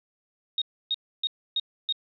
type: tone bursts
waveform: sine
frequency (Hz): 3729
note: A#7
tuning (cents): 0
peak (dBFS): -23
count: 5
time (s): 0.58-1.925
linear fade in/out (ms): 2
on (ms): 37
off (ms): 290
effects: none